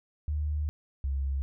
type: tone pair in turn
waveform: sine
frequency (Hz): 75 / 68.17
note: D2 / C#2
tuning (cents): +37 / -28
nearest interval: major second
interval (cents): 165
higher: first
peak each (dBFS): -27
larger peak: neither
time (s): 0.28-0.69 / 1.04-1.42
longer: first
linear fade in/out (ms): 0
effects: none